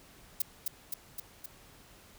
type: noise with echo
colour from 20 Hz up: violet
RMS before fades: -28 dBFS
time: 0.4-0.42 s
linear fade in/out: 5 ms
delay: 260 ms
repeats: 4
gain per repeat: -3 dB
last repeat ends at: 1.46 s
effects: pink hiss -57 dBFS RMS until 2.18 s